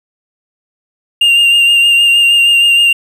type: tone with vibrato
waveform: triangle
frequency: 2797 Hz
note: F7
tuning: 2 cents sharp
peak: -4 dBFS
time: 1.21-2.93 s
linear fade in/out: 5 ms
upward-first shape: sine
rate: 6.4 Hz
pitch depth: 22 cents each way
effects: none